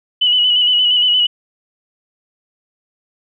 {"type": "tone with vibrato", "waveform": "sine", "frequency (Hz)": 2960, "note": "F#7", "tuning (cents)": 0, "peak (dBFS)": -10, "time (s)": [0.21, 1.27], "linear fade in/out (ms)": 10, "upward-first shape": "square", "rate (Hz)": 8.6, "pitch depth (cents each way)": 30, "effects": []}